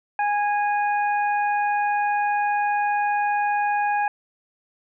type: harmonic tone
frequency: 825 Hz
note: G#5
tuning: 12 cents flat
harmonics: 1 / 2 / 3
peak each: -20 / -28 / -33 dBFS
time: 0.19-4.08 s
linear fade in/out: 2 ms
effects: none